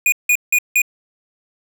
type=tone bursts; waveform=square; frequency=2456 Hz; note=D#7; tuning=23 cents flat; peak=-12 dBFS; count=4; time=0.06-0.818 s; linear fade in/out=2 ms; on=62 ms; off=170 ms; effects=none